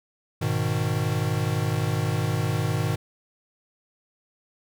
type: chord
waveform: square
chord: G# minor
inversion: none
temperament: equal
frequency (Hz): 103.83 / 123.47 / 155.56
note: G#2 / B2 / D#3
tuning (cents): 0 / 0 / 0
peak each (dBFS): -28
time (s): 0.41-2.96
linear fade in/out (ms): 10
effects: none